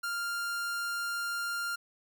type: tone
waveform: 45% pulse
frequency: 1396.9 Hz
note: F6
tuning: in tune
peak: -32 dBFS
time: 0.03-1.76 s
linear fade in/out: 10 ms
effects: none